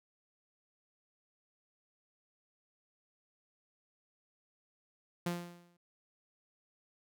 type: tone with exponential decay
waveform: sawtooth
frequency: 174 Hz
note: F3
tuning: 6 cents flat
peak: -27 dBFS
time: 5.26-5.77 s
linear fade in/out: 5 ms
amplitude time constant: 110 ms
effects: none